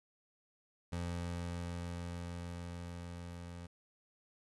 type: tone with level ramp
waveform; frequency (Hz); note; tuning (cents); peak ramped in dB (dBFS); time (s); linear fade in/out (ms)
25% pulse; 86.7; F2; -12; -33 to -42; 0.92-3.67; 10
effects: resampled to 24000 Hz + 12-bit